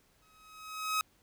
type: tone with exponential growth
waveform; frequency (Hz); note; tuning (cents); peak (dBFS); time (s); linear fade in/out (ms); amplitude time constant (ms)
sawtooth; 1272; D#6; +38; -23; 0.22-1.01; 1; 170
effects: pink hiss -68 dBFS RMS until 1.22 s